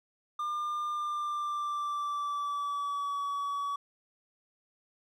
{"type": "tone with pitch glide", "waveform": "triangle", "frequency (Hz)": [1200, 1135.3], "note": ["D6", "C#6"], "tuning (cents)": [37, 41], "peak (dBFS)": -29, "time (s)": [0.39, 3.76], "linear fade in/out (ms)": 5, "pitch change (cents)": -96, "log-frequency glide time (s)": [0.92, 3.21], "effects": []}